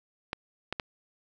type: clicks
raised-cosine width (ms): 0.3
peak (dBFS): -15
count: 3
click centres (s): 0.331 / 0.726 / 0.798
effects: none